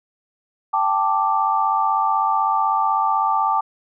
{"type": "chord", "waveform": "sine", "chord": "G suspended second", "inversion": "none", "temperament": "equal", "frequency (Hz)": [784, 880, 1174.7], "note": ["G5", "A5", "D6"], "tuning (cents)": [0, 0, 0], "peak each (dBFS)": [-22, -20, -20], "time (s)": [0.73, 3.61], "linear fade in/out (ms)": 10, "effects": []}